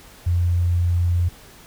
sine tone, 87.31 Hz, F2, in tune, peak -16 dBFS, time 0.26-1.29 s, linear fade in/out 10 ms, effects pink hiss -46 dBFS RMS until 1.66 s

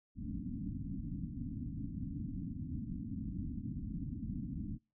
white low-pass noise, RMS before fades -41 dBFS, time 0.15-4.79 s, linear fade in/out 50 ms, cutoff 290 Hz, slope 96 dB/octave, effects noise-tail reverb RT60 0.3 s tail -26 dB re dry

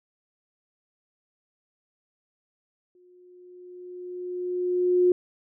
sine tone with exponential growth, 359.7 Hz, F#4, 49 cents flat, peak -15 dBFS, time 2.95-5.12 s, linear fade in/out 2 ms, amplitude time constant 470 ms, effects none

